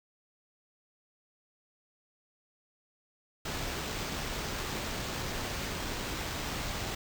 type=noise with sample-and-hold; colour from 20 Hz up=pink; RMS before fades=-36 dBFS; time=3.45-6.95 s; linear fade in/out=5 ms; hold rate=11025 Hz; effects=none